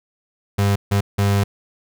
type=tone bursts at uneven times; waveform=35% pulse; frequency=100.1 Hz; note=G2; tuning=37 cents sharp; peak=-13 dBFS; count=3; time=0.58-0.76 / 0.91-1.01 / 1.18-1.44 s; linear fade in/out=10 ms; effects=none